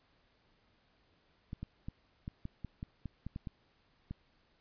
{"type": "clicks", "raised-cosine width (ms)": 5, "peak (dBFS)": -28, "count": 12, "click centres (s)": [1.531, 1.63, 1.885, 2.279, 2.454, 2.647, 2.829, 3.057, 3.266, 3.361, 3.472, 4.11], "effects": ["pink hiss -71 dBFS RMS until 4.6 s", "resampled to 11025 Hz"]}